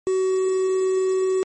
triangle tone with quantisation, 376.3 Hz, F#4, 29 cents sharp, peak -16 dBFS, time 0.07-1.43 s, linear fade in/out 0 ms, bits 6, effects MP3 32 kbps

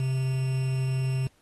triangle tone with quantisation, 131.1 Hz, C3, 4 cents sharp, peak -22 dBFS, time 0-1.27 s, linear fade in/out 2 ms, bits 7, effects pink hiss -65 dBFS RMS until 1.41 s + AAC 32 kbps

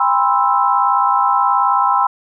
sine chord, C major seventh, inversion second, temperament equal with one note detuned, 802.8 / 987.8 / 1046.5 / 1318.5 Hz, G5 / B5 / C6 / E6, +41 / 0 / 0 / 0 cents, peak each -17 dBFS, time 0-2.07 s, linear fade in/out 5 ms, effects none

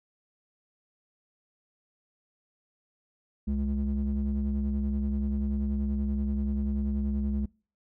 triangle ring-modulated tone, 71.6 Hz, D2, 43 cents flat, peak -21 dBFS, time 3.47-7.46 s, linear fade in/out 10 ms, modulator 138 Hz, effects noise-tail reverb RT60 0.4 s tail -25 dB re dry

